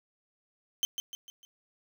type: tone with echo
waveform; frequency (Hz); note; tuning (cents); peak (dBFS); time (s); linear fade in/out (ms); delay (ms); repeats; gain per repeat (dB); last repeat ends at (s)
30% pulse; 3100; G7; -20; -22; 0.83-0.85; 0; 150; 4; -7; 1.45
effects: none